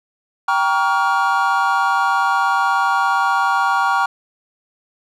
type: chord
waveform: triangle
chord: G half-diminished seventh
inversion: none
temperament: just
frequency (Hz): 784 / 940.8 / 1128.9 / 1411.2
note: G5 / Bb5 / Db6 / F6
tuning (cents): 0 / +16 / +31 / +18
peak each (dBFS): -18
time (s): 0.48-4.06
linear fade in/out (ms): 5
effects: none